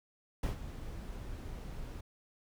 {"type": "noise with ADSR envelope", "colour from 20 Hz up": "brown", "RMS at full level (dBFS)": -31, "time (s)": [0.43, 2.01], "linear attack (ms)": 4, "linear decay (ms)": 120, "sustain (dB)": -12, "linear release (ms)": 7, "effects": []}